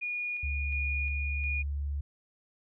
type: tone with tremolo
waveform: sine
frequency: 2443 Hz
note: D#7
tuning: 32 cents flat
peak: -31 dBFS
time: 0.01-1.63 s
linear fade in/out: 20 ms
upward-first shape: square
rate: 1.4 Hz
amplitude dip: 30%
type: tone with pitch glide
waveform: sine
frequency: 70.8 to 71.42 Hz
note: C#2 to D2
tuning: +37 to -48 cents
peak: -30 dBFS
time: 0.43-2.01 s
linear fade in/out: 5 ms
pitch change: +15 cents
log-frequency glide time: 0.95-1.6 s
effects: none